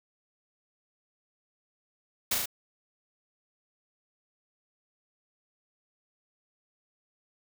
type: noise with echo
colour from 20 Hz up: white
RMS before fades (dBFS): -27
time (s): 2.31-2.35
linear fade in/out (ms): 5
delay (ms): 36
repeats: 3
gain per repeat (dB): -2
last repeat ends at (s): 2.458
effects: none